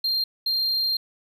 triangle tone bursts at uneven times, 4189 Hz, C8, 1 cent sharp, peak -20 dBFS, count 2, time 0.04-0.24 / 0.46-0.97 s, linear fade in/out 5 ms, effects none

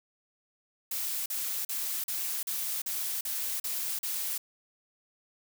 blue noise bursts, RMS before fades -33 dBFS, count 9, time 0.91-4.38 s, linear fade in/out 5 ms, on 350 ms, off 40 ms, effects none

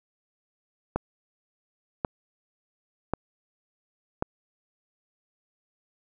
click train, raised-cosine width 1 ms, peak -11 dBFS, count 4, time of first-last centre 0.96-4.224 s, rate 0.919 Hz, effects none

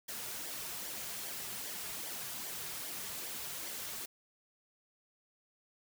white noise with flanger, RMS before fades -42 dBFS, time 0.08-4.06 s, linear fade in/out 10 ms, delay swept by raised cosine 0.75 to 3.95 ms, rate 2.5 Hz, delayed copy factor -0.55, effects none

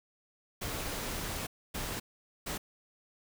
pink noise bursts at uneven times, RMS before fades -37 dBFS, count 3, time 0.61-1.47 / 1.74-2 / 2.46-2.58 s, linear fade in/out 10 ms, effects none

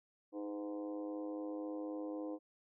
harmonic tone with a mistuned harmonic, 103.83 Hz, G#2, in tune, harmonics 3 / 4 / 5 / 6 / 7 / 8 / 9 / 10, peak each -41 / -53 / -45 / -59 / -55 / -61 / -61 / -60 dBFS, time 0.32-2.39 s, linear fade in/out 50 ms, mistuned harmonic 5, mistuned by -32 cents, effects none

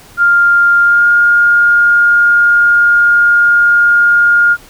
sine tone with pitch glide, 1400 to 1417.1 Hz, F6 to F6, +4 to +25 cents, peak -5 dBFS, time 0.17-4.57 s, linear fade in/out 50 ms, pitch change +21 cents, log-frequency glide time 0.83-1.06 s, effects pink hiss -39 dBFS RMS until 4.69 s

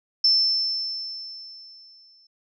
sine tone with exponential decay, 5310 Hz, E8, 12 cents sharp, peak -14 dBFS, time 0.24-2.27 s, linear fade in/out 5 ms, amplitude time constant 440 ms, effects none

